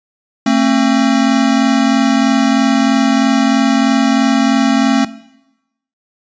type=tone pair together; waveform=square; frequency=224.9 / 268 Hz; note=A3 / C4; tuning=+38 / +42 cents; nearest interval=minor third; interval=304 cents; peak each=-13 dBFS; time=0.46-5.05 s; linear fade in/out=5 ms; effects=noise-tail reverb RT60 0.9 s tail -17 dB re dry + resampled to 16000 Hz